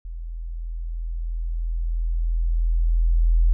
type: tone with level ramp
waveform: sine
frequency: 41.52 Hz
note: E1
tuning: 13 cents sharp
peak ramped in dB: -30 to -13 dBFS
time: 0.05-3.53 s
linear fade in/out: 0 ms
effects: none